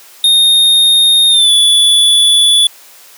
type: tone with pitch glide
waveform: square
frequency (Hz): 3690 to 3443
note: A#7 to A7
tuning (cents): -18 to -38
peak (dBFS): -6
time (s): 0.24-2.67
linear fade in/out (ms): 2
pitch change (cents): -120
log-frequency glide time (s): 1.29-1.51
effects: white hiss -39 dBFS RMS until 3.17 s + high-pass 400 Hz 12 dB/octave